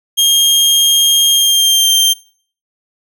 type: tone with pitch glide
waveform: sawtooth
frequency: 3225 to 3160 Hz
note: G7 to G7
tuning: +48 to +13 cents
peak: -5 dBFS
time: 0.17-2.14 s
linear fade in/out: 20 ms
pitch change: -35 cents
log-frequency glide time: 1.3-1.89 s
effects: noise-tail reverb RT60 0.5 s tail -23 dB re dry